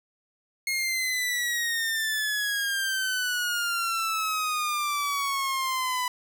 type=exponential sweep; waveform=sawtooth; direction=down; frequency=2158 to 992 Hz; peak=-22 dBFS; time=0.67-6.08 s; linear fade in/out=2 ms; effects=none